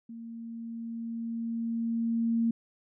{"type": "tone with level ramp", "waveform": "sine", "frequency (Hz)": 230, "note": "A#3", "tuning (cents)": -23, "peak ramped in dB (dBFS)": [-40, -23], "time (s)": [0.09, 2.51], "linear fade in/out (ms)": 5, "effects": []}